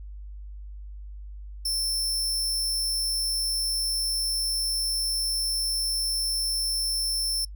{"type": "tone", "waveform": "sawtooth", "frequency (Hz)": 5350, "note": "E8", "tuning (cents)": 25, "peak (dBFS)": -22, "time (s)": [1.65, 7.45], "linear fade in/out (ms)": 5, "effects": ["noise-tail reverb RT60 0.1 s tail -25 dB re dry", "added 50 Hz sine -37 dBFS peak until 7.55 s"]}